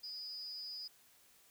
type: tone with amplitude modulation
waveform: sine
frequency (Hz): 4956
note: D#8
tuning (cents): -8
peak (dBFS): -39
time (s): 0.03-0.88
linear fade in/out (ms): 10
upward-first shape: sine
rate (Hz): 291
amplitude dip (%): 70
effects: tanh soft clip ceiling -35 dBFS + white hiss -66 dBFS RMS until 1.5 s